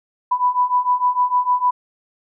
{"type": "beating tone pair", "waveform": "sine", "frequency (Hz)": [987.8, 994.4], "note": ["B5", "B5"], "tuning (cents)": [0, 12], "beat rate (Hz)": 6.6, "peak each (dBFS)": [-19, -17], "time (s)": [0.31, 1.71], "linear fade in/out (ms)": 10, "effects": []}